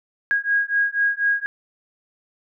sine beating tone pair, 1638 / 1642.1 Hz, G#6 / G#6, -24 / -20 cents, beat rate 4.1 Hz, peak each -21 dBFS, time 0.31-1.46 s, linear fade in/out 0 ms, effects none

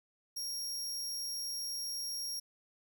sawtooth tone, 5588 Hz, F8, in tune, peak -34 dBFS, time 0.36-2.4 s, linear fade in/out 10 ms, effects none

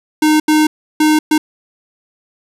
square tone bursts at uneven times, 307.3 Hz, D#4, 21 cents flat, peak -9 dBFS, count 4, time 0.22-0.4 / 0.48-0.67 / 1-1.19 / 1.31-1.38 s, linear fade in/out 5 ms, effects resampled to 32000 Hz + 7-bit

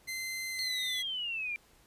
sawtooth tone with pitch glide, 2070 to 2022 Hz, C7 to B6, -19 to +40 cents, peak -32 dBFS, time 0.07-1.03 s, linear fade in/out 20 ms, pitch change -41 cents, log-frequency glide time 0.51-0.7 s
sine exponential sweep, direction down, 4317 to 2349 Hz, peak -33 dBFS, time 0.59-1.56 s, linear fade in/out 0 ms
effects pink hiss -63 dBFS RMS until 1.86 s + resampled to 32000 Hz

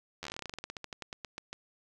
slowing click train, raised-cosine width 0.2 ms, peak -22 dBFS, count 25, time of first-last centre 0.23-1.53 s, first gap 11 ms, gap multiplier 1.12, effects none

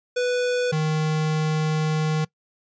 square tone pair in turn, 493.9 / 155.57 Hz, B4 / D#3, 0 / 0 cents, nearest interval octave + minor sixth, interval 2000 cents, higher first, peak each -21 dBFS, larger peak neither, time 0.16-0.72 / 0.72-2.25 s, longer second, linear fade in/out 10 ms, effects noise-tail reverb RT60 0.1 s tail -22 dB re dry + resampled to 16000 Hz

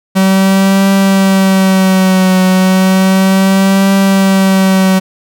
45% pulse tone with vibrato, 190.5 Hz, G3, 49 cents flat, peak -6 dBFS, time 0.15-5 s, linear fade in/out 20 ms, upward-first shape triangle, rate 0.33 Hz, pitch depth 44 cents each way, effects none

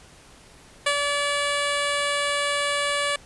10% pulse tone with ADSR envelope, 575 Hz, D5, 37 cents flat, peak -10 dBFS, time 0.86-3.16 s, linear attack 7 ms, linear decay 69 ms, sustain -4 dB, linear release 3 ms, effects pink hiss -50 dBFS RMS until 3.25 s + resampled to 24000 Hz

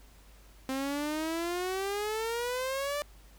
sawtooth exponential sweep, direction up, 261.8 to 592 Hz, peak -27 dBFS, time 0.69-3.02 s, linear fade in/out 0 ms, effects added 50 Hz sine -54 dBFS peak until 3.38 s + pink hiss -60 dBFS RMS until 3.38 s

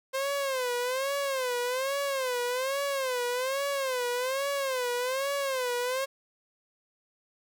sawtooth tone with vibrato, 523.3 Hz, C5, in tune, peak -24 dBFS, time 0.13-6.06 s, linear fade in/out 20 ms, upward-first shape sine, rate 1.2 Hz, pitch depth 130 cents each way, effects none

